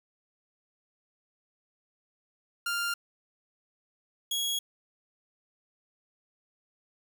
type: tone pair in turn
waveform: sawtooth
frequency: 1396.9 / 3322 Hz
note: F6 / G#7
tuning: 0 / 0 cents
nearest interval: octave + minor third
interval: 1500 cents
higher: second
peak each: -25 dBFS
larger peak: neither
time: 2.66-2.94 / 4.31-4.59 s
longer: neither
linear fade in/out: 5 ms
effects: 9-bit